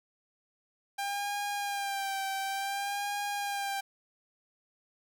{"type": "tone with vibrato", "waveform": "sawtooth", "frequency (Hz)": 796, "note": "G5", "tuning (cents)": 26, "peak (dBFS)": -28, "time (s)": [0.98, 3.81], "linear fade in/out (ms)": 10, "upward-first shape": "sine", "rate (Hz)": 0.56, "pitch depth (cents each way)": 41, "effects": []}